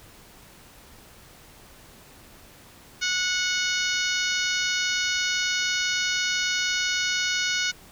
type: harmonic tone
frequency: 734 Hz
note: F#5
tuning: 14 cents flat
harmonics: 2 / 3 / 4 / 5 / 6 / 7 / 8 / 9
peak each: -28 / -30 / -31 / -32 / -33 / -33 / -34 / -35 dBFS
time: 3.01-7.72 s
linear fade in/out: 20 ms
effects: pink hiss -50 dBFS RMS until 7.91 s